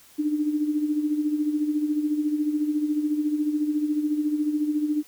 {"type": "tone with tremolo", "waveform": "sine", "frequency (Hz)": 300, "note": "D4", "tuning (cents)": 37, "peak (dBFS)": -19, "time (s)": [0.18, 5.03], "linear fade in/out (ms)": 20, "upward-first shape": "sine", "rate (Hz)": 14, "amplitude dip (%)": 60, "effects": ["white hiss -53 dBFS RMS until 5.07 s"]}